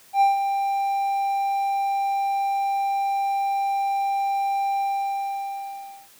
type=tone with ADSR envelope; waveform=triangle; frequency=791 Hz; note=G5; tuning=15 cents sharp; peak=-11 dBFS; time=0.13-6.09 s; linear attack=81 ms; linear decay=150 ms; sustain=-8 dB; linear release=1300 ms; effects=white hiss -52 dBFS RMS until 6.19 s + high-pass 80 Hz 12 dB/octave